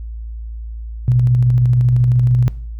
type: tone with tremolo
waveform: sine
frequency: 123.47 Hz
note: B2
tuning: in tune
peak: -9 dBFS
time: 1.08-2.48 s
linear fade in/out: 0 ms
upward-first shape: square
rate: 13 Hz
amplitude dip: 25%
effects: noise-tail reverb RT60 0.5 s tail -20 dB re dry + added 56 Hz sine -25 dBFS peak until 2.79 s